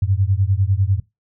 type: beating tone pair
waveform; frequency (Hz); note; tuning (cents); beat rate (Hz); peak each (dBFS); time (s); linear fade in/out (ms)
sine; 92.9 / 102.9; F#2 / G#2; +7 / -16; 10; -17 / -18; 0.02-1; 5
effects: noise-tail reverb RT60 0.2 s tail -21 dB re dry